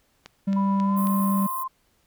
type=click train; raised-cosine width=0.2 ms; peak=-22 dBFS; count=4; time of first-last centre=0.26-1.071 s; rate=3.7 Hz
type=tone; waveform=triangle; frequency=196 Hz; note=G3; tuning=in tune; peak=-18 dBFS; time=0.47-1.47 s; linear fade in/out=10 ms
type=tone with pitch glide; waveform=sine; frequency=987.8 to 1046.5 Hz; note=B5 to C6; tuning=0 to 0 cents; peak=-27 dBFS; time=0.56-1.68 s; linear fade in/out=10 ms; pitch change=+100 cents; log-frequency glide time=0.83-1.03 s
type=high-pass noise; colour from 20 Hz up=white; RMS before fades=-35 dBFS; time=0.96-1.64 s; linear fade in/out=20 ms; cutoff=9800 Hz; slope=48 dB/octave
effects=pink hiss -66 dBFS RMS until 2.06 s